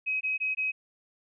sine tone bursts, 2538 Hz, D#7, 34 cents sharp, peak -26 dBFS, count 4, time 0.06-0.72 s, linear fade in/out 20 ms, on 150 ms, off 20 ms, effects none

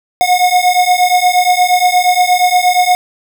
square beating tone pair, 720 / 728.5 Hz, F#5 / F#5, -47 / -27 cents, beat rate 8.5 Hz, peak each -12 dBFS, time 0.21-2.95 s, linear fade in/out 0 ms, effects none

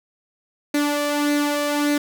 sawtooth tone with flanger, 292 Hz, D4, 10 cents flat, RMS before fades -21 dBFS, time 0.74-1.98 s, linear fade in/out 5 ms, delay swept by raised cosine 0.47 to 1.77 ms, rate 1.7 Hz, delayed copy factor +0.5, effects none

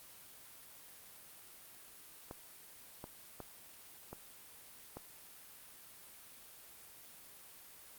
clicks, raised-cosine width 1 ms, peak -30 dBFS, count 5, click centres 2.311 / 3.041 / 3.403 / 4.13 / 4.97 s, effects white hiss -56 dBFS RMS until 7.98 s + Opus 32 kbps

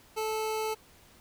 25% pulse tone, 436.4 Hz, A4, 14 cents flat, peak -26 dBFS, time 0.16-0.75 s, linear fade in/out 20 ms, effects pink hiss -58 dBFS RMS until 1.2 s

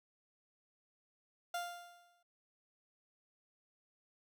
30% pulse tone with exponential decay, 698.5 Hz, F5, in tune, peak -33 dBFS, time 1.54-2.23 s, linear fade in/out 5 ms, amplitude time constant 150 ms, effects none

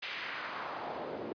pink noise with band-pass filter sweep, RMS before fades -40 dBFS, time 0.02-1.33 s, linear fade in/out 10 ms, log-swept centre 2700 to 380 Hz, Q 1.6, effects high-pass 100 Hz 12 dB/octave + resampled to 11025 Hz

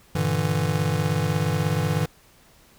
square chord, E half-diminished seventh, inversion first, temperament just, 98.89 / 118.67 / 148.33 / 164.81 Hz, G2 / Bb2 / D3 / E3, +16 / +31 / +18 / 0 cents, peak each -28 / -31 / -26 / -27 dBFS, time 0.15-2.06 s, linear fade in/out 5 ms, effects pink hiss -55 dBFS RMS until 2.78 s

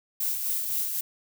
violet noise with tremolo, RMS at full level -27 dBFS, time 0.2-1.01 s, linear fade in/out 5 ms, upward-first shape sine, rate 3.9 Hz, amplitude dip 40%, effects none

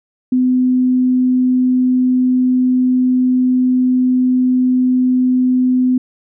sine tone, 253.5 Hz, B3, 45 cents sharp, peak -10 dBFS, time 0.32-5.98 s, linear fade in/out 5 ms, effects none

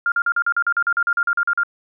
sine tone bursts, 1401 Hz, F6, 5 cents sharp, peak -15 dBFS, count 16, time 0.06-1.634 s, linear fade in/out 2 ms, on 59 ms, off 42 ms, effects none

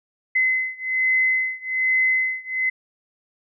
sine beating tone pair, 2042 / 2043.2 Hz, C7 / C7, -43 / -42 cents, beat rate 1.2 Hz, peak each -21 / -22 dBFS, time 0.35-2.7 s, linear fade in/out 10 ms, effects none

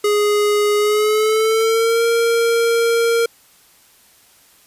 square tone with pitch glide, 415.3 to 463.5 Hz, G#4 to A#4, 0 to -10 cents, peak -14 dBFS, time 0.04-3.26 s, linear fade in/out 5 ms, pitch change +190 cents, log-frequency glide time 0.77-2.04 s, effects white hiss -51 dBFS RMS until 4.66 s + resampled to 32000 Hz

